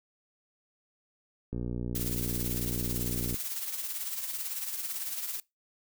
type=click train; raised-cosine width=3 ms; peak=-22 dBFS; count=110; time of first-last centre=1.53-3.344 s; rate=60.1 Hz
type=noise with tremolo; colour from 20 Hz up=blue; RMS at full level=-33 dBFS; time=1.95-5.4 s; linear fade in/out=2 ms; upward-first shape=triangle; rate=18 Hz; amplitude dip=60%
effects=noise-tail reverb RT60 0.2 s tail -22 dB re dry